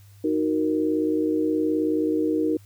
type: chord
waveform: sine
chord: D# minor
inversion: none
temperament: equal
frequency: 311.1 / 370 / 466.2 Hz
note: D#4 / F#4 / A#4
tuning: 0 / 0 / 0 cents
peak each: -22 / -28 / -26 dBFS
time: 0.24-2.57 s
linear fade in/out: 5 ms
effects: added 100 Hz sine -47 dBFS peak until 2.65 s + white hiss -59 dBFS RMS until 2.65 s